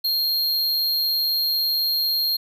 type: tone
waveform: square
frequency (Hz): 4226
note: C8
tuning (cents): +16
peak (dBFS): -20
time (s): 0.04-2.37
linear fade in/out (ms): 10
effects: none